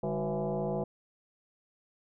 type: tone with frequency modulation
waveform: sine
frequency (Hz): 144.8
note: D3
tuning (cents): -24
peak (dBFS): -29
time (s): 0.03-0.84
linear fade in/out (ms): 5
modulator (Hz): 172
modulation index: 3.6
effects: none